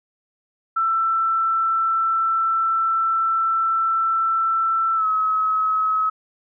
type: tone with pitch glide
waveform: sine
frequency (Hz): 1334 to 1282.6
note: E6 to E6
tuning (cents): +20 to -48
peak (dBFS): -17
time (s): 0.76-6.1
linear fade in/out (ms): 10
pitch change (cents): -68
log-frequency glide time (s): 4.95-5.06
effects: none